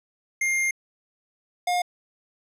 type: tone pair in turn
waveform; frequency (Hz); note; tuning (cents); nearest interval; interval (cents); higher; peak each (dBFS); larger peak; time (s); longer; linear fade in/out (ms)
square; 2117 / 713.4; C7 / F5; +20 / +37; octave + perfect fifth; 1883; first; -22; neither; 0.41-0.71 / 1.67-1.82; first; 5
effects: low-pass 11000 Hz 12 dB/octave